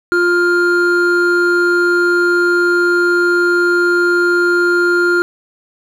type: tone pair together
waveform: triangle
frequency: 350.6 / 1404 Hz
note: F4 / F6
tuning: +7 / +9 cents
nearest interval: 2 octaves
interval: 2402 cents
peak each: -11 dBFS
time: 0.12-5.22 s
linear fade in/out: 0 ms
effects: none